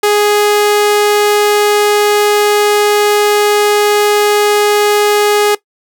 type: tone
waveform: sawtooth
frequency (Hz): 415.3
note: G#4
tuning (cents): 0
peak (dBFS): -4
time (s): 0.03-5.55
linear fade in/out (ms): 5
effects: noise-tail reverb RT60 0.1 s tail -19 dB re dry